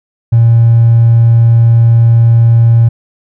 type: tone with hard clipping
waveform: triangle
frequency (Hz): 116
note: A#2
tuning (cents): -8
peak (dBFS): -3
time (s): 0.32-2.89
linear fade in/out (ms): 10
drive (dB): 3
effects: none